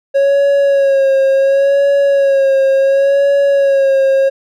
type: tone with vibrato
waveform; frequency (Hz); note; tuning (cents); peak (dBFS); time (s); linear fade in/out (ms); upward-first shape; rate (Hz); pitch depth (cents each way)
triangle; 550; C#5; -14; -6; 0.14-4.3; 20; sine; 0.7; 36
effects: none